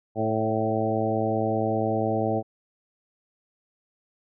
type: harmonic tone with a mistuned harmonic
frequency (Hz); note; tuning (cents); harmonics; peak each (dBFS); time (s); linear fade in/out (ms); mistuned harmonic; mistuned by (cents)
110; A2; 0; 1 / 2 / 3 / 4 / 5 / 6 / 7; -30 / -30 / -30 / -30 / -30 / -30 / -30; 0.15-2.43; 50; 5; +15
effects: none